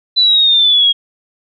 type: exponential sweep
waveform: sine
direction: down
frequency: 4010 to 3264 Hz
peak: -7 dBFS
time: 0.16-0.93 s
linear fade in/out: 20 ms
effects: none